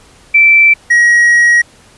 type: tone pair in turn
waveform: sine / triangle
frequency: 2332 / 1899.3 Hz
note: D7 / A#6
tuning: -13 / +32 cents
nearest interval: major third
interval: 355 cents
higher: first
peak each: -3 dBFS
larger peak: neither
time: 0.34-0.74 / 0.9-1.62 s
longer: second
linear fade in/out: 10 ms
effects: pink hiss -43 dBFS RMS until 1.97 s + resampled to 24000 Hz